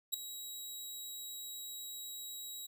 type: tone with ADSR envelope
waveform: 15% pulse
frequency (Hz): 3856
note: B7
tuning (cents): -42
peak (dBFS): -22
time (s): 0.12-2.67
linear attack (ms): 20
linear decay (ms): 4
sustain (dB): -14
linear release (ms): 14
effects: none